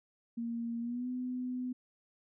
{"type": "tone with pitch glide", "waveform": "sine", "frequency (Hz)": [233.1, 251.3], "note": ["A#3", "B3"], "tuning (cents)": [0, 30], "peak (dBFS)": -34, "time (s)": [0.37, 1.73], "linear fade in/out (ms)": 10, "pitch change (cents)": 130, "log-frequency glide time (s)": [0.8, 1.08], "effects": []}